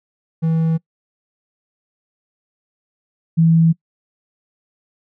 triangle / sine tone pair in turn, 162.3 / 164.09 Hz, E3 / E3, -27 / -8 cents, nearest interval unison, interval 19 cents, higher second, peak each -12 / -9 dBFS, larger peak second, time 0.42-0.78 / 3.37-3.73 s, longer neither, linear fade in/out 20 ms, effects noise-tail reverb RT60 0.1 s tail -25 dB re dry

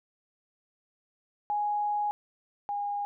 sine tone pair in turn, 830.6 / 815.9 Hz, G#5 / G#5, 0 / -31 cents, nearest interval unison, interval 31 cents, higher first, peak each -26 / -29 dBFS, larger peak first, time 1.5-2.11 / 2.69-3.05 s, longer first, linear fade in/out 0 ms, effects none

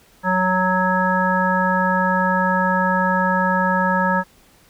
harmonic tone, 185 Hz, F#3, in tune, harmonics 1 / 3 / 5 / 7 / 9, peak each -21 / -24 / -20 / -24 / -22 dBFS, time 0.23-4.24 s, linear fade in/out 50 ms, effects pink hiss -53 dBFS RMS until 4.69 s

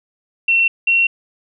sine tone pair in turn, 2713 / 2729 Hz, E7 / F7, +49 / -41 cents, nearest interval unison, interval 10 cents, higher second, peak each -11 dBFS, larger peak neither, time 0.48-0.68 / 0.87-1.07 s, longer neither, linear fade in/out 5 ms, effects none

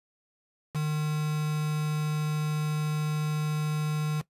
triangle tone with quantisation, 152.3 Hz, D#3, 37 cents flat, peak -24 dBFS, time 0.74-4.22 s, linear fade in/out 20 ms, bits 6, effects noise-tail reverb RT60 0.1 s tail -18 dB re dry + resampled to 32000 Hz

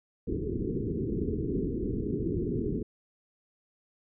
white low-pass noise, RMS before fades -31 dBFS, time 0.27-2.83 s, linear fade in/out 10 ms, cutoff 440 Hz, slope 96 dB/octave, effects none

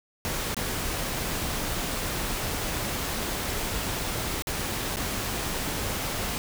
pink noise with dropouts, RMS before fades -30 dBFS, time 0.25-6.38 s, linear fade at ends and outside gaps 0 ms, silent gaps 0.545-0.567 / 4.422-4.471 / 4.96-4.969 s, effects none

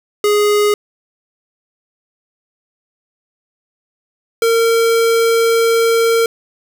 square tone pair in turn, 415.3 / 458.3 Hz, G#4 / A#4, 0 / -29 cents, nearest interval major second, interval 171 cents, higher second, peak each -11 dBFS, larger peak neither, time 0.24-0.74 / 4.42-6.26 s, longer second, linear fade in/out 2 ms, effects none

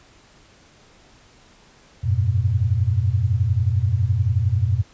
sine tone cluster, 89.3 / 100.8 / 119.6 Hz, F2 / G2 / A#2, +39 / +49 / +45 cents, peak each -21 dBFS, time 2.03-4.83 s, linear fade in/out 20 ms, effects pink hiss -52 dBFS RMS until 4.93 s + resampled to 16000 Hz

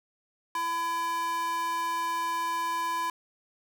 square tone with high-pass filter, 335.5 Hz, E4, 31 cents sharp, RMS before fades -30 dBFS, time 0.55-3.1 s, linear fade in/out 2 ms, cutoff 990 Hz, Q 3.2, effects none

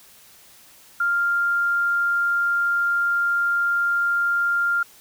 sine tone, 1396.9 Hz, F6, in tune, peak -18 dBFS, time 1-4.83 s, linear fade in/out 5 ms, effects white hiss -50 dBFS RMS until 5 s

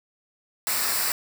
white noise with comb filter, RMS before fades -25 dBFS, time 0.67-1.12 s, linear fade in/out 0 ms, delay 0.31 ms, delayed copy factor -0.6, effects none

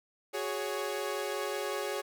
sawtooth chord, F# suspended second, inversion none, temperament equal with one note detuned, 370 / 415.3 / 556.6 Hz, F#4 / G#4 / C#5, 0 / 0 / +7 cents, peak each -35 / -32 / -33 dBFS, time 0.33-2.02 s, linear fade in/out 20 ms, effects none

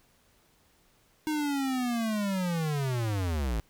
square linear sweep, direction down, 311.1 to 50.9 Hz, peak -28 dBFS, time 1.27-3.6 s, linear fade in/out 0 ms, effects pink hiss -65 dBFS RMS until 3.69 s

